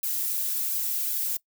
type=noise with flanger; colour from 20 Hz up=violet; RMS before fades=-28 dBFS; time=0.03-1.37 s; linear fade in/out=5 ms; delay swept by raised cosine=1.2 to 3 ms; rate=2.8 Hz; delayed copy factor=+0.75; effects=noise-tail reverb RT60 0.1 s tail -21 dB re dry